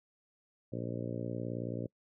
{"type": "harmonic tone", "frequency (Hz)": 58.9, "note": "A#1", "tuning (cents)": 19, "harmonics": [2, 3, 4, 5, 6, 7, 8, 9, 10], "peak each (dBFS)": [-40, -43, -43, -43, -46, -47, -47, -45, -50], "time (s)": [0.72, 1.87], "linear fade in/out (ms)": 10, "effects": ["noise-tail reverb RT60 0.1 s tail -26 dB re dry"]}